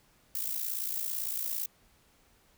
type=noise with amplitude modulation; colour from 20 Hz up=violet; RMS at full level=-31 dBFS; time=0.35-1.66 s; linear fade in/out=2 ms; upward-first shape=sine; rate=57.8 Hz; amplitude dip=70%; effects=pink hiss -65 dBFS RMS until 2.57 s